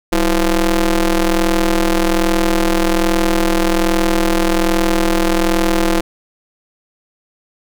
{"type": "ring-modulated tone", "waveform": "sawtooth", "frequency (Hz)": 174.61, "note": "F3", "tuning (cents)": 0, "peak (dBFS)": -5, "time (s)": [0.12, 6.01], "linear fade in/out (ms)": 10, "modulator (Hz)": 154, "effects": []}